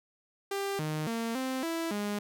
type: tone with pitch steps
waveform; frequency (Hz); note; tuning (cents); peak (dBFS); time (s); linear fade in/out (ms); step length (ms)
sawtooth; 396 / 154.2 / 229.1 / 260.8 / 330.4 / 206; G4 / D#3 / A#3 / C4 / E4 / G#3; +18 / -15 / -30 / -5 / +4 / -14; -27; 0.51-2.19; 5; 280
effects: none